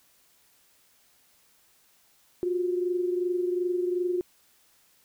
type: tone pair together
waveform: sine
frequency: 355.9 / 378.6 Hz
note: F4 / F#4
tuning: +33 / +40 cents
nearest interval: minor second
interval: 107 cents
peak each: -25 / -33 dBFS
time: 2.43-4.21 s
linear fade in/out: 0 ms
effects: white hiss -63 dBFS RMS until 5.04 s